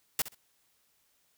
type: noise with echo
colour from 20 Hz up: white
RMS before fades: -28 dBFS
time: 0.19-0.22 s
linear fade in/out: 2 ms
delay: 64 ms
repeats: 2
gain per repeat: -14 dB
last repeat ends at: 0.348 s
effects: white hiss -71 dBFS RMS until 1.37 s